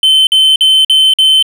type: tone bursts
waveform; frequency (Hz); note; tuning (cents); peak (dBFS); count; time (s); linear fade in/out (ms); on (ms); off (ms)
triangle; 3074; G7; -35; -3; 5; 0.03-1.426; 2; 240; 49
effects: none